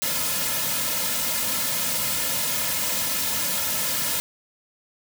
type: noise with comb filter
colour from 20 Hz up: white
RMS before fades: -25 dBFS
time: 0.02-4.2 s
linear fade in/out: 0 ms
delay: 2.6 ms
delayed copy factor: -0.9
effects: none